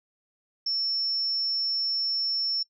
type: tone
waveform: sine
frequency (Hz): 5400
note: E8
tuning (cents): +41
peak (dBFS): -25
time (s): 0.66-2.63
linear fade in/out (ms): 5
effects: noise-tail reverb RT60 0.1 s tail -24 dB re dry